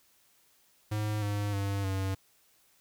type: tone with pitch steps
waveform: square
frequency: 106.2 / 102.7 / 99.32 / 96.05 Hz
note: G#2 / G#2 / G2 / G2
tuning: +39 / -19 / +23 / -35 cents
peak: -30 dBFS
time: 0.91-2.15 s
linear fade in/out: 10 ms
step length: 310 ms
effects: white hiss -66 dBFS RMS until 2.8 s